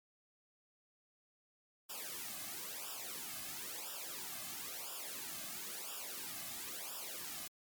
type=noise with flanger; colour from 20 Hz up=white; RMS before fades=-45 dBFS; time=1.89-7.48 s; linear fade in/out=10 ms; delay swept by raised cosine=0.47 to 2.17 ms; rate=0.99 Hz; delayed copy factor=-1; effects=MP3 96 kbps